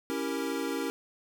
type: chord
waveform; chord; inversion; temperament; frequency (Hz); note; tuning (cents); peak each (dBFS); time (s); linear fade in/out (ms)
square; C# diminished seventh; none; equal; 277.2 / 329.6 / 392 / 466.2; C#4 / E4 / G4 / Bb4; 0 / 0 / 0 / 0; -35 / -37 / -38 / -37; 0.1-0.9; 0
effects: none